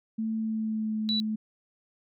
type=tone with pitch glide; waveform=sine; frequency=221.4 to 216.5 Hz; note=A3 to A3; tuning=+11 to -28 cents; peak=-27 dBFS; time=0.18-1.36 s; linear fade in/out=10 ms; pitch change=-39 cents; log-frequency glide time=0.35-0.97 s
type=tone; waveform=sine; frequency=3944 Hz; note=B7; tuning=3 cents flat; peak=-26 dBFS; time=1.09-1.2 s; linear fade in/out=0 ms
effects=none